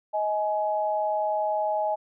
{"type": "tone pair together", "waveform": "sine", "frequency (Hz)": [630, 840.9], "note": ["D#5", "G#5"], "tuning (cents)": [21, 21], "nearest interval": "perfect fourth", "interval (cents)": 500, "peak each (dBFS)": [-26, -26], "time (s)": [0.13, 1.96], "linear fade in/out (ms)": 20, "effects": []}